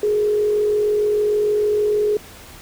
sine tone with frequency modulation, 420 Hz, G#4, 19 cents sharp, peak -15 dBFS, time 0.03-2.17 s, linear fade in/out 2 ms, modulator 46.5 Hz, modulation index 0.33, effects pink hiss -41 dBFS RMS until 2.61 s

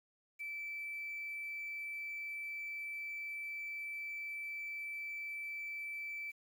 sine tone with quantisation, 2321 Hz, D7, 21 cents flat, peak -40 dBFS, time 0.39-6.32 s, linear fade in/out 20 ms, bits 10, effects none

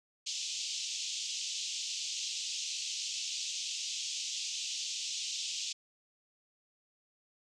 white band-pass noise, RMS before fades -38 dBFS, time 0.26-5.73 s, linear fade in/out 10 ms, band 2700 to 7100 Hz, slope 48 dB/octave, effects none

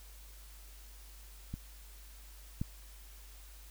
clicks, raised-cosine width 5 ms, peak -26 / -21 dBFS, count 2, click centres 1.54 / 2.615 s, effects added 50 Hz sine -51 dBFS peak until 3.7 s + white hiss -58 dBFS RMS until 3.7 s

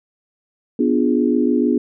sine chord, B diminished seventh, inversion none, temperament equal, 246.9 / 293.7 / 349.2 / 415.3 Hz, B3 / D4 / F4 / Ab4, 0 / 0 / 0 / 0 cents, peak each -17 / -19 / -21 / -22 dBFS, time 0.79-1.78 s, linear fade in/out 5 ms, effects none

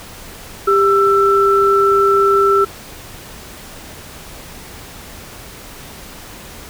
sine tone pair together, 396.7 / 1333 Hz, G4 / E6, +21 / +19 cents, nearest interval octave + major sixth, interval 2098 cents, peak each -12 dBFS, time 0.67-2.65 s, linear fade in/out 10 ms, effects pink hiss -35 dBFS RMS until 6.69 s

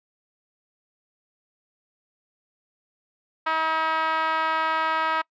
5% pulse tone with band-pass filter, 319.3 Hz, D#4, 45 cents sharp, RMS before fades -24 dBFS, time 3.46-5.22 s, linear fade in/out 10 ms, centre 1100 Hz, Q 2.5, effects noise-tail reverb RT60 0.1 s tail -26 dB re dry + resampled to 16000 Hz

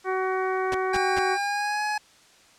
harmonic tone, 375.8 Hz, F#4, 27 cents sharp, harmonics 1 / 2 / 3 / 4 / 5 / 6, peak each -26 / -30 / -31 / -34 / -37 / -40 dBFS, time 0.04-1.38 s, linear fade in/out 50 ms
pink noise bursts, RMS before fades -31 dBFS, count 3, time 0.72-1.189 s, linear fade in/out 0 ms, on 23 ms, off 200 ms
25% pulse tone with pitch glide, 800 to 842.2 Hz, G5 to G#5, +35 to +24 cents, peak -21 dBFS, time 0.93-1.98 s, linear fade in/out 5 ms, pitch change +89 cents, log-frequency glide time 1.33-1.83 s
effects white hiss -55 dBFS RMS until 2.58 s + low-pass 7000 Hz 12 dB/octave

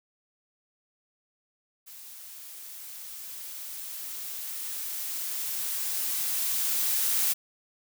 blue noise with level ramp, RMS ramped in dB -46 to -25 dBFS, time 1.86-7.34 s, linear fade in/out 20 ms, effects none

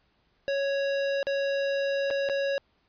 square tone with dropouts, 554.4 Hz, C#5, in tune, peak -26 dBFS, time 0.48-2.58 s, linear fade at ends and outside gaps 0 ms, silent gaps 1.229-1.269 / 2.103-2.109 / 2.289-2.297 s, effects pink hiss -69 dBFS RMS until 2.88 s + resampled to 11025 Hz

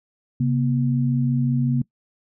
sine tone pair together, 134.66 / 240.1 Hz, C#3 / B3, -50 / -49 cents, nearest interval minor seventh, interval 1001 cents, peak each -19 / -22 dBFS, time 0.4-1.82 s, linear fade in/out 5 ms, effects noise-tail reverb RT60 0.1 s tail -22 dB re dry

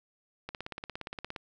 click train, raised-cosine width 0.3 ms, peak -22 dBFS, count 16, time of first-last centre 0.49-1.362 s, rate 17.2 Hz, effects none

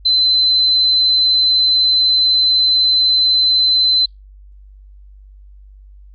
sine tone, 4056 Hz, B7, 45 cents sharp, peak -10 dBFS, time 0.05-4.06 s, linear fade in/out 10 ms, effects added 49 Hz sine -38 dBFS peak until 6.14 s + Opus 48 kbps

